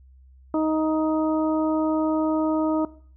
harmonic tone, 313.1 Hz, D#4, 11 cents sharp, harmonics 1 / 2 / 3 / 4, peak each -21 / -27 / -31 / -33 dBFS, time 0.54-2.85 s, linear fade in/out 2 ms, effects noise-tail reverb RT60 0.5 s tail -19 dB re dry + added 65 Hz sine -48 dBFS peak until 3.16 s

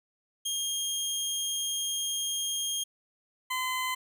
20% pulse tone pair in turn, 3231 / 1023.6 Hz, G#7 / C6, -48 / -38 cents, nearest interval octave + minor sixth, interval 1990 cents, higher first, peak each -24 dBFS, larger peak neither, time 0.45-2.84 / 3.5-3.95 s, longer first, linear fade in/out 10 ms, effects none

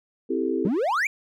sine chord, A minor seventh, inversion first, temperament equal, 261.6 / 329.6 / 392 / 440 Hz, C4 / E4 / G4 / A4, 0 / 0 / 0 / 0 cents, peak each -28 / -27 / -27 / -30 dBFS, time 0.29-0.69 s, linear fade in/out 20 ms
triangle exponential sweep, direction up, 169.1 to 2435 Hz, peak -19 dBFS, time 0.65-1.07 s, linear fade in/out 2 ms
effects none

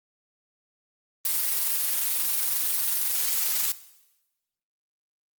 blue noise with amplitude modulation, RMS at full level -24 dBFS, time 1.25-3.72 s, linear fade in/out 2 ms, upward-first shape sine, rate 22.2 Hz, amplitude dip 30%, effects noise-tail reverb RT60 1.0 s tail -17 dB re dry + Opus 32 kbps

